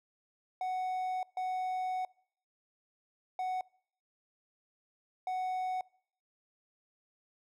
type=tone bursts at uneven times; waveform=triangle; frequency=742 Hz; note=F#5; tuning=5 cents sharp; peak=-30 dBFS; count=4; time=0.61-1.23 / 1.37-2.05 / 3.39-3.61 / 5.27-5.81 s; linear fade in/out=2 ms; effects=noise-tail reverb RT60 0.6 s tail -24 dB re dry